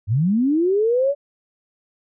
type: linear sweep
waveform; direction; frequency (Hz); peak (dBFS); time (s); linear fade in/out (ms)
sine; up; 92.5 to 580; -15; 0.07-1.15; 50
effects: none